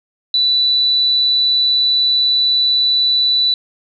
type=tone; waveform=sine; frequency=3969 Hz; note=B7; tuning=8 cents sharp; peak=-11 dBFS; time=0.34-3.54 s; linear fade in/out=2 ms; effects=none